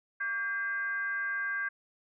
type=tone with frequency modulation; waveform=sine; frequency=1597 Hz; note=G6; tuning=32 cents sharp; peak=-30 dBFS; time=0.2-1.69 s; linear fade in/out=10 ms; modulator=449 Hz; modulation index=0.52; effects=none